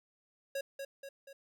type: tone with echo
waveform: square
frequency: 550 Hz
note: C#5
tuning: 14 cents flat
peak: -35 dBFS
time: 0.55-0.61 s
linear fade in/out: 5 ms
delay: 240 ms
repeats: 3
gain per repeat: -5 dB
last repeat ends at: 1.33 s
effects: none